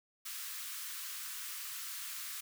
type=high-pass noise; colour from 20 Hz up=white; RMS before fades=-43 dBFS; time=0.25-2.41 s; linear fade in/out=10 ms; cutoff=1100 Hz; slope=48 dB/octave; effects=none